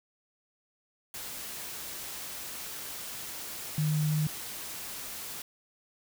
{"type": "tone in noise", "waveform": "sine", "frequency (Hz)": 152.6, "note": "D#3", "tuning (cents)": -33, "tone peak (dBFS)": -25, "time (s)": [3.78, 4.27], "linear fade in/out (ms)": 2, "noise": "white", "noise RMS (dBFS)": -40, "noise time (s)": [1.14, 5.42], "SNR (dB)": 12, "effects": []}